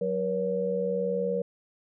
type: tone cluster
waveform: sine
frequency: 185.1 / 479.3 / 559 Hz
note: F#3 / A#4 / C#5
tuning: +1 / +48 / +14 cents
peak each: -33 / -27 / -32 dBFS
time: 0.01-1.42 s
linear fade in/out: 5 ms
effects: none